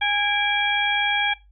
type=harmonic tone with a mistuned harmonic; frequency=822 Hz; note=G#5; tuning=18 cents flat; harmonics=1 / 2 / 3 / 4; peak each=-25 / -25 / -25 / -25 dBFS; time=0.01-1.34 s; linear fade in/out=10 ms; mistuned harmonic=3; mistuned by=-88 cents; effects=noise-tail reverb RT60 0.2 s tail -18 dB re dry + added 50 Hz sine -50 dBFS peak until 1.51 s